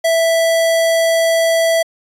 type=tone; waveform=square; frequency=659.3 Hz; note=E5; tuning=in tune; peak=-12 dBFS; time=0.04-1.83 s; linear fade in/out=10 ms; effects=resampled to 32000 Hz